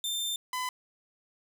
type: tone pair in turn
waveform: sawtooth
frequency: 3585 / 1008.2 Hz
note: A7 / B5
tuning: +32 / +35 cents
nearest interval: octave + minor seventh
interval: 2197 cents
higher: first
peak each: -27 dBFS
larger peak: neither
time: 0.04-0.36 / 0.53-0.69 s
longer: first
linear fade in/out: 2 ms
effects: none